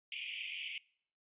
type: band-pass noise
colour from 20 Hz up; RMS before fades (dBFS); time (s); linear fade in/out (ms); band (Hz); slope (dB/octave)
white; -43; 0.12-0.78; 2; 2200 to 3200; 96
effects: noise-tail reverb RT60 0.6 s tail -24 dB re dry + resampled to 8000 Hz

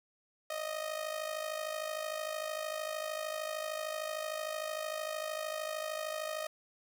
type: tone with amplitude modulation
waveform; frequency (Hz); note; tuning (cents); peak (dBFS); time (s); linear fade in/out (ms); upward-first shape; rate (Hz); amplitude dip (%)
sawtooth; 622.3; D#5; 0; -29; 0.5-6.47; 5; sine; 53.2; 70
effects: 10-bit

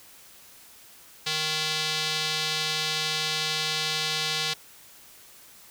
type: tone with band-pass filter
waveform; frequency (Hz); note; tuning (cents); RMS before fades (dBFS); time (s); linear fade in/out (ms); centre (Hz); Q
square; 155.56; D#3; 0; -28; 1.26-4.54; 10; 4000; 1.9
effects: white hiss -51 dBFS RMS until 5.7 s

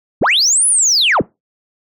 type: linear two-way sweep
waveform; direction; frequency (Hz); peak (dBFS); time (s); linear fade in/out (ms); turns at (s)
sine; up then down; 30 to 10240 to 30; -8; 0.21-1.22; 10; 0.67
effects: noise-tail reverb RT60 0.2 s tail -22 dB re dry + tanh soft clip ceiling -7 dBFS

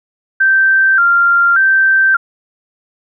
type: tone with vibrato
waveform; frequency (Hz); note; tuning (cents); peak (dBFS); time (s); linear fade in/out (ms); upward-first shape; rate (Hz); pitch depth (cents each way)
sine; 1472; F#6; -9; -7; 0.4-2.17; 10; square; 0.86; 100
effects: none

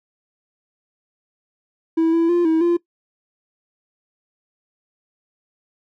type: tone with pitch steps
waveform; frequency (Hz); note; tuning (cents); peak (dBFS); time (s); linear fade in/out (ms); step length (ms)
triangle; 326.2 / 332.5 / 347.8 / 321.7 / 344.7; E4 / E4 / F4 / E4 / F4; -18 / +15 / -7 / -42 / -23; -11; 1.97-2.77; 10; 160
effects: noise-tail reverb RT60 0.1 s tail -21 dB re dry + tanh soft clip ceiling -8 dBFS

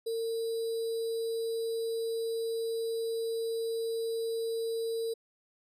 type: tone with sample-and-hold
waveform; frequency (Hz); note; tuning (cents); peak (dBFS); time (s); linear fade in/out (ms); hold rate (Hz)
sine; 455.2; A#4; -41; -30; 0.06-5.14; 10; 4410
effects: resampled to 32000 Hz

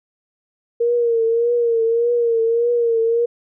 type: tone with vibrato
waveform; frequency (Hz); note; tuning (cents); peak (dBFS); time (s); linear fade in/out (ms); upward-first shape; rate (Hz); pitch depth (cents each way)
sine; 466.1; A#4; 0; -14; 0.8-3.26; 10; triangle; 1.7; 60
effects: none

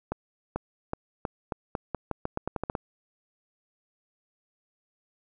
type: accelerating click train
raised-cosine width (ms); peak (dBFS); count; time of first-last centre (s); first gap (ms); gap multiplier
1; -15; 15; 0.12-2.752; 440; 0.85
effects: none

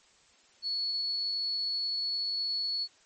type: tone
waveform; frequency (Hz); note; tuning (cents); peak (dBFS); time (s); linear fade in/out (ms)
sine; 4399; C#8; -14; -29; 0.62-2.88; 50
effects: white hiss -62 dBFS RMS until 3.05 s + MP3 32 kbps

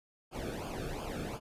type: noise with flanger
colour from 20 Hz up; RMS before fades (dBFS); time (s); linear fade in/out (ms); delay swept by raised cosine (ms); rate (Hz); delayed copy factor
brown; -39; 0.31-1.4; 50; 0.51 to 1.04; 2.8; -0.8
effects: resampled to 32000 Hz

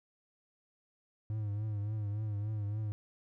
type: tone with vibrato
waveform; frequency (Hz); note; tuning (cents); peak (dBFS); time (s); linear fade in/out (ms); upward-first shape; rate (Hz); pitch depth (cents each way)
triangle; 105.2; G#2; +23; -31; 1.3-2.92; 0; triangle; 3.5; 76
effects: none

